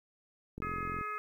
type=click train; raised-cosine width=3 ms; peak=-29 dBFS; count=20; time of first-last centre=0.58-1.011 s; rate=44.1 Hz
type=harmonic tone; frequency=422.1 Hz; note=G#4; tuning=28 cents sharp; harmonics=1 / 3 / 4 / 5 / 6; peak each=-48 / -36 / -47 / -46 / -48 dBFS; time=0.62-1.18 s; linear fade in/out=0 ms
effects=11-bit